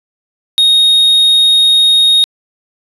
triangle tone, 3729 Hz, A#7, in tune, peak -4 dBFS, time 0.58-2.24 s, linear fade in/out 0 ms, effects resampled to 32000 Hz

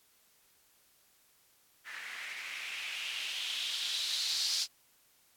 violet noise with low-pass filter sweep, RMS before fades -37 dBFS, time 1.84-4.67 s, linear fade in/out 50 ms, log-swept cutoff 1800 to 4800 Hz, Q 3.9, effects white hiss -67 dBFS RMS until 5.36 s + AAC 64 kbps

